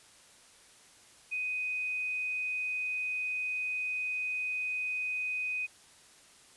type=tone; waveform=sine; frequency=2500 Hz; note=D#7; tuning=8 cents sharp; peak=-31 dBFS; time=1.31-5.67 s; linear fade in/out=20 ms; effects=white hiss -58 dBFS RMS until 6.56 s + resampled to 24000 Hz